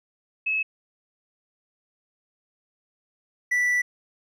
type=tone pair in turn; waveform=sine / triangle; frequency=2586 / 1967 Hz; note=E7 / B6; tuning=-34 / -7 cents; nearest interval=perfect fourth; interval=473 cents; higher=first; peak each=-22 / -18 dBFS; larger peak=second; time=0.46-0.63 / 3.51-3.82 s; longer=second; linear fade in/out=10 ms; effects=none